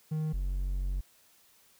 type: tone pair in turn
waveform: triangle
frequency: 155.56 / 46.36 Hz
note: D#3 / F#1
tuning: 0 / +4 cents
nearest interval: octave + major sixth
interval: 2096 cents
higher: first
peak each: -27 dBFS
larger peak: neither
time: 0.11-0.33 / 0.33-1.01 s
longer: second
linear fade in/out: 10 ms
effects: white hiss -63 dBFS RMS until 1.79 s